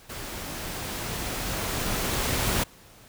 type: noise with level ramp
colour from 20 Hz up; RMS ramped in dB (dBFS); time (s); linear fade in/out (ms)
pink; -37 to -25; 0.09-2.64; 10
effects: pink hiss -52 dBFS RMS until 3.08 s